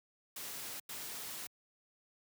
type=noise bursts at uneven times; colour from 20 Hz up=white; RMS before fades=-44 dBFS; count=2; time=0.36-0.8 / 0.89-1.47 s; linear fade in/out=5 ms; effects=high-pass 100 Hz 12 dB/octave